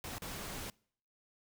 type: noise with dropouts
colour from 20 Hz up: pink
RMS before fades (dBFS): -43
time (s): 0.04-0.7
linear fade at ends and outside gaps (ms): 1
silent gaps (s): 0.183-0.22
effects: noise-tail reverb RT60 0.6 s tail -26 dB re dry